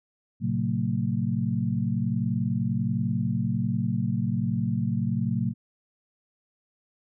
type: tone cluster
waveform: sine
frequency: 113 / 133.3 / 183.8 / 225.1 Hz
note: A2 / C3 / F#3 / A3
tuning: +47 / +33 / -11 / +40 cents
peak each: -29 dBFS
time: 0.4-5.54 s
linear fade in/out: 50 ms
effects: none